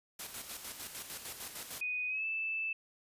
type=noise with tremolo; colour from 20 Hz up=white; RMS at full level=-42 dBFS; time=0.19-1.81 s; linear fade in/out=5 ms; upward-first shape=square; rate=6.6 Hz; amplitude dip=50%
type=tone with pitch glide; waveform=sine; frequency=2489 to 2635 Hz; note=D#7 to E7; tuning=0 to -1 cents; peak=-33 dBFS; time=1.81-2.73 s; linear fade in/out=5 ms; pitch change=+99 cents; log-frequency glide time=2.08-2.25 s
effects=resampled to 32000 Hz